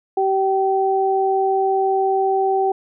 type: tone pair together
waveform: sine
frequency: 385.5 / 771 Hz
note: G4 / G5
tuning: -29 / -29 cents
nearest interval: octave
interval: 1200 cents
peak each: -18 dBFS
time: 0.17-2.72 s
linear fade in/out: 5 ms
effects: none